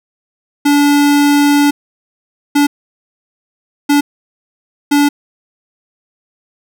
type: tone bursts at uneven times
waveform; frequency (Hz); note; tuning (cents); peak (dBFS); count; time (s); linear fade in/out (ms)
square; 288.4; D4; -31; -8; 4; 0.65-1.71 / 2.55-2.67 / 3.89-4.01 / 4.91-5.09; 10
effects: none